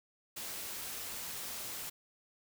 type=noise; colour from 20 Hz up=white; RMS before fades=-42 dBFS; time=0.36-1.9 s; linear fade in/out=10 ms; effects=none